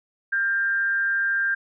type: tone with frequency modulation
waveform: sine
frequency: 1594 Hz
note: G6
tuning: 28 cents sharp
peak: -20 dBFS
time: 0.32-1.55 s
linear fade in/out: 10 ms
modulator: 189 Hz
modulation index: 0.31
effects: none